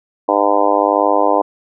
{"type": "harmonic tone", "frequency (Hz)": 101.6, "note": "G#2", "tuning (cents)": -38, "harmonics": [3, 4, 5, 6, 7, 8, 9, 10], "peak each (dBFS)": [-20, -22, -18, -18, -19, -20, -19, -20], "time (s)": [0.28, 1.42], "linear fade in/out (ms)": 10, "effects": []}